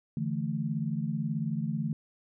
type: chord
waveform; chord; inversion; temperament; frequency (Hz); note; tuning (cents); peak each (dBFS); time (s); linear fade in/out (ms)
sine; D suspended second; none; just; 146.83 / 165.19 / 220.2; D3 / E3 / A3; 0 / +4 / +2; -33; 0.17-1.93; 2
effects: none